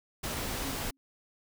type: noise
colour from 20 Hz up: pink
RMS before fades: -35 dBFS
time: 0.23-0.91 s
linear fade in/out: 10 ms
type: tone with exponential decay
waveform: sine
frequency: 270.9 Hz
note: C#4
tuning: 40 cents flat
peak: -33 dBFS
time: 0.65-0.97 s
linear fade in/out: 0 ms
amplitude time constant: 68 ms
effects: none